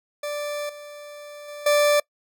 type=tone with level steps; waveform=40% pulse; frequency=587.3 Hz; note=D5; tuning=in tune; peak=-26 / -37 / -34 / -15 dBFS; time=0.23-2 s; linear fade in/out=5 ms; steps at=0.69 / 1.48 / 1.66 s; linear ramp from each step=5 ms; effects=noise-tail reverb RT60 0.1 s tail -25 dB re dry